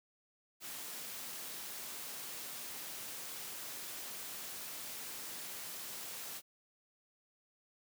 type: high-pass noise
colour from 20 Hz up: white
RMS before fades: -45 dBFS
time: 0.6-6.42 s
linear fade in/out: 50 ms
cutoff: 120 Hz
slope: 12 dB/octave
effects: none